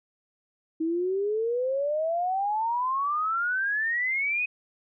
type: exponential sweep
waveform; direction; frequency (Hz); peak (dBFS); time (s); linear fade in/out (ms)
sine; up; 315.9 to 2537; -24; 0.8-4.46; 10
effects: none